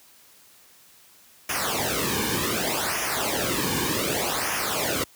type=noise with flanger; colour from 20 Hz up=pink; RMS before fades=-26 dBFS; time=1.49-5.04 s; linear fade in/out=5 ms; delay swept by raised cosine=0.24 to 1.54 ms; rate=0.66 Hz; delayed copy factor=-0.8; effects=white hiss -54 dBFS RMS until 5.15 s + high-pass 60 Hz 12 dB/octave